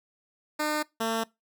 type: tone pair in turn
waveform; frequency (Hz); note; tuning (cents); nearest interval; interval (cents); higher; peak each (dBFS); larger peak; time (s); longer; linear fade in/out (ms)
10% pulse; 302.9 / 225.5; D#4 / A3; -46 / +43; perfect fourth; 511; first; -18; neither; 0.59-0.83 / 1-1.24; neither; 10
effects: noise-tail reverb RT60 0.2 s tail -22 dB re dry